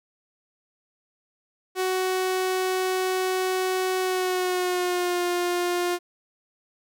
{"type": "tone with pitch glide", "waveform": "sawtooth", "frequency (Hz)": [372.6, 353.3], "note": ["F#4", "F4"], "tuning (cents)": [12, 20], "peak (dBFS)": -19, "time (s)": [1.75, 5.99], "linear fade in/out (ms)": 50, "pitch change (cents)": -92, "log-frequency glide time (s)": [4, 5.24], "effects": []}